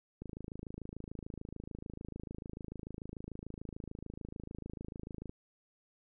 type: click train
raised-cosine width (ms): 3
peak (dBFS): -30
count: 137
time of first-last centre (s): 0.22-5.295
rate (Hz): 26.8
effects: none